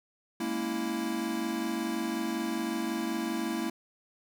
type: chord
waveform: square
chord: A# half-diminished seventh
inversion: third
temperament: equal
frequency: 207.7 / 233.1 / 277.2 / 329.6 Hz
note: G#3 / A#3 / C#4 / E4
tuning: 0 / 0 / 0 / 0 cents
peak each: -40 / -35 / -40 / -34 dBFS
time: 0.4-3.7 s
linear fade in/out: 5 ms
effects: none